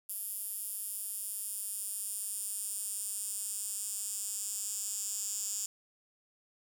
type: tone with high-pass filter sweep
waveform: 10% pulse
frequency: 204.7 Hz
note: G#3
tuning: 25 cents flat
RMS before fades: -38 dBFS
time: 0.09-5.66 s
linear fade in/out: 2 ms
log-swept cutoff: 11000 to 7300 Hz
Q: 3.9
effects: none